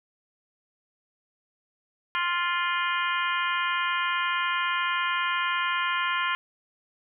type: harmonic tone with a mistuned harmonic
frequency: 349.2 Hz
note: F4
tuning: in tune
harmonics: 3 / 4 / 5 / 6 / 7 / 8 / 9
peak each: -28 / -30 / -32 / -34 / -35 / -36 / -37 dBFS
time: 2.15-6.35 s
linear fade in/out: 0 ms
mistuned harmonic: 8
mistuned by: +48 cents
effects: none